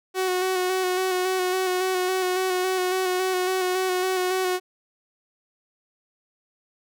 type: tone with vibrato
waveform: sawtooth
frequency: 370 Hz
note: F#4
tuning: in tune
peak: -18 dBFS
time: 0.14-4.6 s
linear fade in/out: 50 ms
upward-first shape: square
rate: 3.6 Hz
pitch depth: 22 cents each way
effects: none